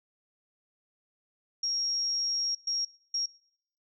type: tone bursts at uneven times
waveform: sine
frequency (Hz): 5588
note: F8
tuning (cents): 0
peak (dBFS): -27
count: 3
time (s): 1.63-2.55 / 2.67-2.85 / 3.14-3.26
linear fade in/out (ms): 5
effects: noise-tail reverb RT60 0.7 s tail -25 dB re dry